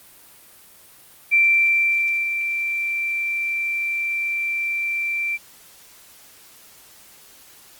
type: tone with ADSR envelope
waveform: sine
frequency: 2349 Hz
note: D7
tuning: in tune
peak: -12 dBFS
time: 1.31-5.38 s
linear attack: 26 ms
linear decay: 970 ms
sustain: -9 dB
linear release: 32 ms
effects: white hiss -48 dBFS RMS until 7.79 s + Opus 32 kbps